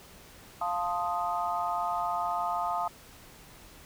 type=chord; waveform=sine; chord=F dominant seventh; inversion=none; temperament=equal; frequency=698.5 / 880 / 1046.5 / 1244.5 Hz; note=F5 / A5 / C6 / Eb6; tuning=0 / 0 / 0 / 0 cents; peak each=-32 / -33 / -37 / -33 dBFS; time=0.61-2.88 s; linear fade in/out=5 ms; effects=pink hiss -52 dBFS RMS until 3.85 s